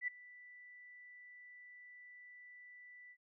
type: tone with ADSR envelope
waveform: sine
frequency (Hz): 1975.5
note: B6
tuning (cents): 0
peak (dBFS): -33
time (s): 0.01-3.17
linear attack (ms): 66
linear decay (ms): 9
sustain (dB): -21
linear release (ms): 61
effects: none